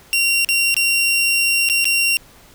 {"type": "tone with dropouts", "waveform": "sawtooth", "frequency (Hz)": 2755, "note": "F7", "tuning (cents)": -24, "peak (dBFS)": -11, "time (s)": [0.13, 2.17], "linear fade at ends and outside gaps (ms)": 0, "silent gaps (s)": [[0.447, 0.489], [0.743, 0.766], [1.689, 1.698], [1.844, 1.854]], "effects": ["pink hiss -47 dBFS RMS until 2.54 s"]}